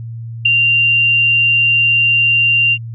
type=tone with ADSR envelope; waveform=sine; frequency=2777 Hz; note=F7; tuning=10 cents flat; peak=-4 dBFS; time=0.45-2.78 s; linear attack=9 ms; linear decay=4 ms; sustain=-5 dB; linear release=54 ms; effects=added 115 Hz sine -24 dBFS peak until 2.94 s